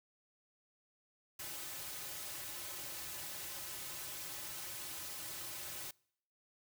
white noise with comb filter, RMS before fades -45 dBFS, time 1.39-5.91 s, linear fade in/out 5 ms, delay 4.3 ms, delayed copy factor -0.9, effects noise-tail reverb RT60 0.7 s tail -26 dB re dry

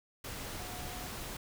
sine tone in noise, 726 Hz, F#5, 33 cents flat, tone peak -49 dBFS, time 0.59-1.07 s, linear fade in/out 5 ms, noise pink, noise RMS -42 dBFS, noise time 0.24-1.37 s, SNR -10 dB, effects none

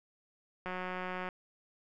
click train, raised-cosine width 0.5 ms, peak -24 dBFS, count 116, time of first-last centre 0.66-1.288 s, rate 183 Hz, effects none

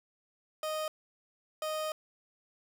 30% pulse tone bursts at uneven times, 621 Hz, D#5, 3 cents flat, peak -30 dBFS, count 2, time 0.63-0.88 / 1.62-1.92 s, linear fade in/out 2 ms, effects none

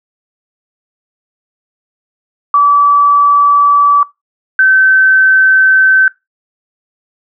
sine tone pair in turn, 1152 / 1537.7 Hz, D6 / G6, -34 / -34 cents, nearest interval perfect fourth, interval 500 cents, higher second, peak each -4 dBFS, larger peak neither, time 2.54-4.03 / 4.59-6.08 s, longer neither, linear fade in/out 2 ms, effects noise-tail reverb RT60 0.2 s tail -21 dB re dry

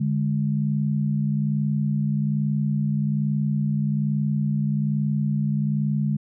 sine tone pair together, 146.52 / 207.7 Hz, D3 / G#3, -4 / 0 cents, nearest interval tritone, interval 604 cents, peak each -22 / -24 dBFS, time 0-6.17 s, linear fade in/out 10 ms, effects none

